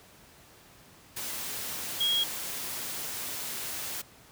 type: tone in noise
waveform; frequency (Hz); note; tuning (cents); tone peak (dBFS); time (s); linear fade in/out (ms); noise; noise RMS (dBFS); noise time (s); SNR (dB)
sine; 3284; G#7; -20; -24; 2-2.24; 10; white; -36; 1.16-4.02; +9
effects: pink hiss -55 dBFS RMS until 4.31 s + high-pass 60 Hz 12 dB/octave